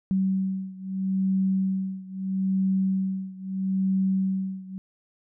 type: beating tone pair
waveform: sine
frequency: 190.4 / 191.17 Hz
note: F#3 / G3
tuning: +50 / -43 cents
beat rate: 0.77 Hz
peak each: -25 / -27 dBFS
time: 0.11-4.78 s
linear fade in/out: 0 ms
effects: none